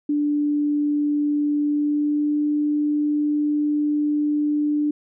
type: tone with pitch glide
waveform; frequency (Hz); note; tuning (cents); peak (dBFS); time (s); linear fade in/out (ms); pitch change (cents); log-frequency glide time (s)
sine; 293.7 to 296.6; D4 to D4; 0 to +17; -18; 0.09-4.91; 5; +17; 1.63-2.41
effects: none